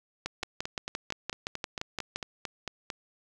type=two click trains; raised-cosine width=0.2 ms; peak=-15 / -17 dBFS; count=12 / 12; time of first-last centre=0.26-2.16 / 0.43-2.902 s; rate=5.79 / 4.45 Hz; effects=none